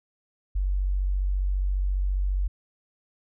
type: tone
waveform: sine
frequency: 47.34 Hz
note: F#1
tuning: 40 cents sharp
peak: -22 dBFS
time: 0.55-2.48 s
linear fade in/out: 10 ms
effects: none